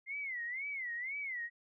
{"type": "tone with vibrato", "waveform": "sine", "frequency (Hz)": 2071, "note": "C7", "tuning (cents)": -18, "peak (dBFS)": -37, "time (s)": [0.06, 1.5], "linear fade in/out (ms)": 50, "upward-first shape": "sine", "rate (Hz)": 2, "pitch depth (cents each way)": 180, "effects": []}